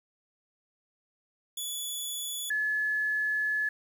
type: tone pair in turn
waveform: 15% pulse / sine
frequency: 3426 / 1713 Hz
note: A7 / A6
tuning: -47 / -47 cents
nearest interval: octave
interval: 1200 cents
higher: first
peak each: -26 dBFS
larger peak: neither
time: 1.57-2.5 / 2.5-3.69 s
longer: second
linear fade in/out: 5 ms
effects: 9-bit